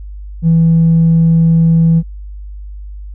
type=tone with tanh clipping; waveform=triangle; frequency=164.81 Hz; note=E3; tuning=in tune; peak=-6 dBFS; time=0.42-2.03 s; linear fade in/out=50 ms; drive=5 dB; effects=added 50 Hz sine -25 dBFS peak until 3.14 s